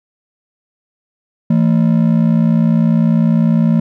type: ring-modulated tone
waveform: triangle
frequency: 195.1 Hz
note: G3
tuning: 8 cents flat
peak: -4 dBFS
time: 1.5-3.8 s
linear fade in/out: 5 ms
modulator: 30 Hz
effects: none